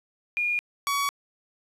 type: tone pair in turn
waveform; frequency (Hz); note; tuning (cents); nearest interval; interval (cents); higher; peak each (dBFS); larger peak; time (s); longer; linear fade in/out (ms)
sine / sawtooth; 2428 / 1127.8; D#7 / C#6; -43 / +30; octave + minor second; 1327; first; -23 / -20; second; 0.37-0.59 / 0.87-1.09; neither; 0
effects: resampled to 32000 Hz + 9-bit